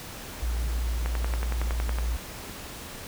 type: tone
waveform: sine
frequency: 58.1 Hz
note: A#1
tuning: 5 cents flat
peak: -25 dBFS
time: 0.42-2.17 s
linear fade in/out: 10 ms
type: click train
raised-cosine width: 0.5 ms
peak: -17 dBFS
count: 11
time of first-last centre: 1.06-1.986 s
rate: 10.8 Hz
effects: pink hiss -40 dBFS RMS until 3.07 s